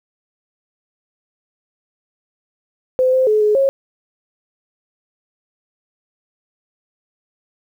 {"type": "tone with pitch steps", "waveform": "sine", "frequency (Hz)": [513, 519, 427.9, 422.2, 544], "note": ["C5", "C5", "A4", "G#4", "C#5"], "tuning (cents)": [-34, -14, -48, 29, -33], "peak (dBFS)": -11, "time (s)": [2.99, 3.69], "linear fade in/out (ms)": 0, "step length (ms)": 140, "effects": ["8-bit"]}